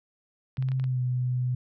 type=clicks; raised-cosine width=0.3 ms; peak=-29 dBFS; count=6; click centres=0.571 / 0.625 / 0.687 / 0.718 / 0.798 / 0.841 s
type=tone with pitch glide; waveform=sine; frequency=130.81 to 125.48 Hz; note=C3 to B2; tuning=0 to +28 cents; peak=-24 dBFS; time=0.58-1.55 s; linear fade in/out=5 ms; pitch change=-72 cents; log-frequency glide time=0.82-1.01 s
effects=none